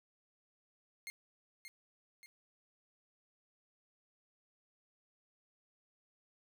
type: tone with echo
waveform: sawtooth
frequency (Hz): 2127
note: C7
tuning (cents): +28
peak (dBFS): -39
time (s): 1.07-1.1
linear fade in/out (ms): 0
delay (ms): 580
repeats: 2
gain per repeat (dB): -6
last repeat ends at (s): 2.26
effects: none